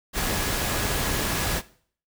sine tone in noise, 1677 Hz, G#6, 16 cents sharp, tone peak -37 dBFS, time 0.13-1.62 s, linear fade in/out 50 ms, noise pink, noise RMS -26 dBFS, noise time 0.13-1.62 s, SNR -14 dB, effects noise-tail reverb RT60 0.5 s tail -18 dB re dry

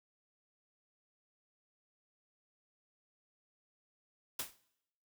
white noise with exponential decay, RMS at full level -34 dBFS, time 4.39-4.57 s, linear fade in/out 5 ms, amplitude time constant 37 ms, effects noise-tail reverb RT60 0.8 s tail -21 dB re dry

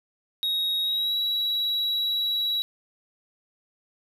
triangle tone with pitch glide, 3776 to 3893 Hz, A#7 to B7, +22 to -26 cents, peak -22 dBFS, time 0.43-2.62 s, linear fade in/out 0 ms, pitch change +52 cents, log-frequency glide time 0.82-1.14 s, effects none

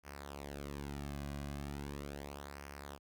sawtooth tone with flanger, 71.1 Hz, C#2, 45 cents sharp, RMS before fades -45 dBFS, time 0.03-2.99 s, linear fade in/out 50 ms, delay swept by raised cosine 0.26 to 2.26 ms, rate 0.38 Hz, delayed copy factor -0.7, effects none

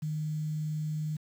sine tone with quantisation, 153.7 Hz, D#3, 21 cents flat, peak -30 dBFS, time 0.02-1.17 s, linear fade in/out 10 ms, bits 9, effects none

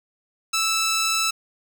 10% pulse tone, 1317 Hz, E6, 2 cents flat, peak -12 dBFS, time 0.53-1.31 s, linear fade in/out 10 ms, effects none

